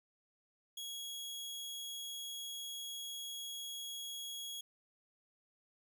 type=tone; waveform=sawtooth; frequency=3322 Hz; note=G#7; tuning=in tune; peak=-39 dBFS; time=0.77-4.61 s; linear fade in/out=5 ms; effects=none